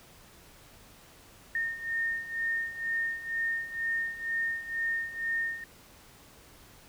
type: beating tone pair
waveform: sine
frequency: 1829 / 1831.1 Hz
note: A#6 / A#6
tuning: -33 / -31 cents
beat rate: 2.1 Hz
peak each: -35 / -31 dBFS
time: 1.55-5.64 s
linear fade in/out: 2 ms
effects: pink hiss -55 dBFS RMS until 6.88 s

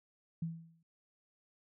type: tone with exponential decay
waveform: sine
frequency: 164.81 Hz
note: E3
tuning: in tune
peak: -32 dBFS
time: 0.42-0.83 s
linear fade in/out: 5 ms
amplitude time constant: 88 ms
effects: none

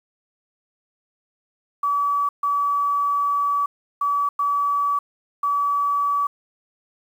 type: tone bursts at uneven times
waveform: sine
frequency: 1145 Hz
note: D6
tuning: 44 cents flat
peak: -18 dBFS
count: 5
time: 1.83-2.29 / 2.43-3.66 / 4.01-4.29 / 4.39-4.99 / 5.43-6.27 s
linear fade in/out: 5 ms
effects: 8-bit

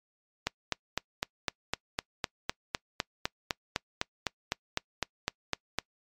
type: click train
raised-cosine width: 0.2 ms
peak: -10 dBFS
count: 22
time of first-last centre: 0.47-5.786 s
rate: 3.95 Hz
effects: noise-tail reverb RT60 0.1 s tail -25 dB re dry + MP3 96 kbps

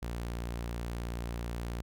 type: tone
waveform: sawtooth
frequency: 58.6 Hz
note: A#1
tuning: 10 cents sharp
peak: -31 dBFS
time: 0.02-1.82 s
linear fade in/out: 10 ms
effects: none

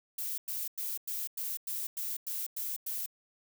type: noise bursts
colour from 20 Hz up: violet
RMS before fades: -36 dBFS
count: 10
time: 0.18-3.062 s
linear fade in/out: 5 ms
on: 200 ms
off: 98 ms
effects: none

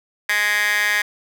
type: tone with high-pass filter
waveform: 15% pulse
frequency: 207.7 Hz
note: G#3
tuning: in tune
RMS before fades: -19 dBFS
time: 0.29-1.02 s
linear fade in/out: 5 ms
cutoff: 1700 Hz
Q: 4.8
effects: none

